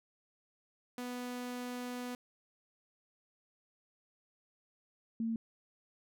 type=tone pair in turn; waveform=sawtooth / sine; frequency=246.9 / 226.8 Hz; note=B3 / A#3; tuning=0 / -47 cents; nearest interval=minor second; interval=147 cents; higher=first; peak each=-35 / -32 dBFS; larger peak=second; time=0.98-2.15 / 5.2-5.36 s; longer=first; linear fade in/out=2 ms; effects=none